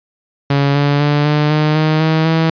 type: tone with pitch steps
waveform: sawtooth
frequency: 140.7 / 143.57 / 146.51 / 149.5 / 152.55 / 155.67 / 158.85 / 162.09 Hz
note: C#3 / D3 / D3 / D3 / D#3 / D#3 / D#3 / E3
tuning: +26 / -39 / -4 / +31 / -34 / +1 / +36 / -29 cents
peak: -7 dBFS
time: 0.5-2.5 s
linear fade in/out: 5 ms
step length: 250 ms
effects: resampled to 11025 Hz